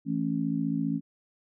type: chord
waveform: sine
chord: A major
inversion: second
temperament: just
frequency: 165 / 220 / 275 Hz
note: E3 / A3 / C#4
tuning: +2 / 0 / -14 cents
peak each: -31 / -31 / -29 dBFS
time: 0.05-1.01 s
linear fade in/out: 50 ms
effects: none